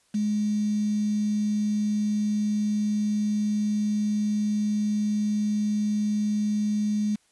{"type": "tone with quantisation", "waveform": "sine", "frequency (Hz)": 210, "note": "G#3", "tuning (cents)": 19, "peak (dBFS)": -22, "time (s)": [0.14, 7.16], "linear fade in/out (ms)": 10, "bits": 7, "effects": ["white hiss -65 dBFS RMS until 7.31 s", "resampled to 24000 Hz"]}